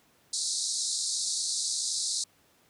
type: band-pass noise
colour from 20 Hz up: pink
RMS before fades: -31 dBFS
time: 0.33-2.24 s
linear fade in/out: 5 ms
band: 3900 to 9600 Hz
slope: 96 dB/octave
effects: pink hiss -64 dBFS RMS until 2.69 s + high-pass 100 Hz 12 dB/octave